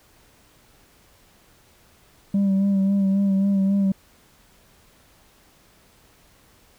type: tone with vibrato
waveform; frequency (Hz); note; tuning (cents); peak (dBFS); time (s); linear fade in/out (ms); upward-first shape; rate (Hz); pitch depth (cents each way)
sine; 196; G3; 0; -14; 2.34-3.92; 5; sine; 3.7; 32
effects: tanh soft clip ceiling -16 dBFS + pink hiss -56 dBFS RMS until 6.78 s